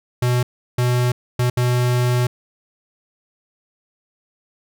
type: tone bursts at uneven times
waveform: square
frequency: 123.47 Hz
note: B2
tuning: in tune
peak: -16 dBFS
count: 4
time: 0.22-0.43 / 0.78-1.12 / 1.39-1.5 / 1.57-2.27 s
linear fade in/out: 5 ms
effects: none